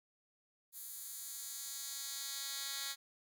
10% pulse tone with high-pass filter sweep, 275.6 Hz, C#4, 10 cents flat, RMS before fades -44 dBFS, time 0.72-2.96 s, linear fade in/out 50 ms, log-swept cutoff 11000 to 3100 Hz, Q 0.94, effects none

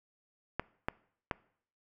clicks, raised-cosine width 0.5 ms, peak -16 dBFS, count 3, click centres 0.596 / 0.885 / 1.312 s, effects noise-tail reverb RT60 0.6 s tail -22 dB re dry

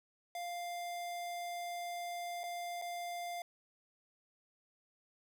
square tone with dropouts, 698.5 Hz, F5, in tune, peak -40 dBFS, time 0.35-3.42 s, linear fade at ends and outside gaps 2 ms, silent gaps 2.434-2.438 / 2.816-2.821 s, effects none

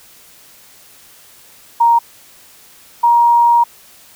sine tone pair in turn, 935 / 944.2 Hz, A#5 / A#5, +5 / +22 cents, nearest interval unison, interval 17 cents, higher second, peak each -7 dBFS, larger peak neither, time 1.8-1.99 / 3.03-3.64 s, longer second, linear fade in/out 10 ms, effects white hiss -44 dBFS RMS until 4.15 s

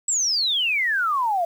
sine exponential sweep, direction down, 7910 to 659.3 Hz, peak -19 dBFS, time 0.08-1.45 s, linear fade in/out 5 ms, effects 8-bit

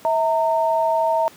sine tone pair together, 648.5 / 916 Hz, E5 / A#5, -28 / -31 cents, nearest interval tritone, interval 597 cents, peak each -19 dBFS, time 0.05-1.28 s, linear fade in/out 0 ms, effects pink hiss -46 dBFS RMS until 1.36 s + high-pass 150 Hz 12 dB/octave

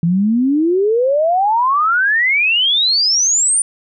sine exponential sweep, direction up, 163 to 9400 Hz, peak -11 dBFS, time 0.03-3.62 s, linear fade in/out 2 ms, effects none

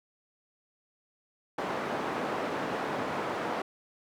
white band-pass noise, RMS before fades -33 dBFS, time 1.58-3.62 s, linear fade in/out 5 ms, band 200 to 980 Hz, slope 12 dB/octave, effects none

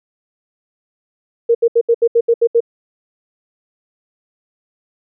sine tone bursts, 466.2 Hz, A#4, in tune, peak -8 dBFS, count 9, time 1.49-2.605 s, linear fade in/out 10 ms, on 59 ms, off 73 ms, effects none

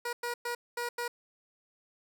15% pulse tone bursts at uneven times, 479.4 Hz, A#4, 48 cents sharp, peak -26 dBFS, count 5, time 0.05-0.13 / 0.23-0.34 / 0.45-0.55 / 0.77-0.89 / 0.98-1.08 s, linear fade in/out 5 ms, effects none

